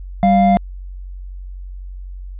triangle tone pair together, 195.05 / 698.5 Hz, G3 / F5, -8 / 0 cents, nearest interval octave + minor seventh, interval 2208 cents, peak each -10 dBFS, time 0.23-0.57 s, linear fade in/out 0 ms, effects added 46 Hz sine -28 dBFS peak until 2.39 s + resampled to 8000 Hz

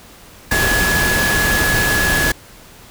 sine tone in noise, 1690 Hz, G#6, 30 cents sharp, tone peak -16 dBFS, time 0.51-2.32 s, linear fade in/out 5 ms, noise pink, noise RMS -18 dBFS, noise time 0.51-2.32 s, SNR -1 dB, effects pink hiss -42 dBFS RMS until 2.9 s

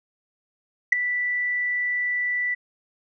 sine tone with ADSR envelope, 1971 Hz, B6, 4 cents flat, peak -7 dBFS, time 0.92-2.55 s, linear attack 8 ms, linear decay 4 ms, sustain -15 dB, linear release 15 ms, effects tanh soft clip ceiling -5 dBFS

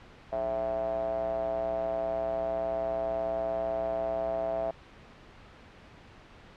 square tone with band-pass filter, 60.2 Hz, B1, 44 cents flat, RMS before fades -31 dBFS, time 0.32-4.71 s, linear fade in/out 5 ms, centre 660 Hz, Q 9.1, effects pink hiss -52 dBFS RMS until 6.56 s + low-pass 3000 Hz 12 dB/octave

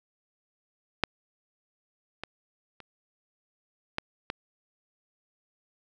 clicks, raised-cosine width 0.3 ms, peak -6 / -19 / -29 / -12 / -15 dBFS, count 5, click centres 1.037 / 2.236 / 2.803 / 3.984 / 4.301 s, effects none

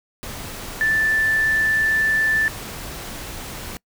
sine tone in noise, 1762 Hz, A6, 2 cents sharp, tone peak -16 dBFS, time 0.81-2.48 s, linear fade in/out 0 ms, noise pink, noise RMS -33 dBFS, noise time 0.23-3.77 s, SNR +14 dB, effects noise-tail reverb RT60 0.1 s tail -26 dB re dry

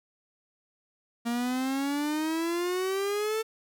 45% pulse exponential sweep, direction up, 233.1 to 447 Hz, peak -27 dBFS, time 1.25-3.43 s, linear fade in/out 20 ms, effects none

